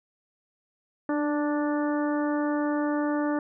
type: harmonic tone with a mistuned harmonic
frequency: 293.7 Hz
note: D4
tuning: in tune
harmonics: 1 / 2 / 3 / 4 / 5 / 6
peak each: -25 / -31 / -35 / -37 / -39 / -41 dBFS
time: 1.09-3.39 s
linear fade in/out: 2 ms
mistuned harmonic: 1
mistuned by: +19 cents
effects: none